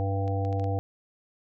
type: harmonic tone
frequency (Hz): 98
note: G2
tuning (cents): 0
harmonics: 1 / 3 / 5 / 7 / 8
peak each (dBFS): -26 / -36 / -34 / -36 / -37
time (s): 0-0.79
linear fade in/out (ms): 0
type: clicks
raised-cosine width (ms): 0.2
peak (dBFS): -31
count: 5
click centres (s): 0.279 / 0.45 / 0.528 / 0.597 / 0.642
effects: none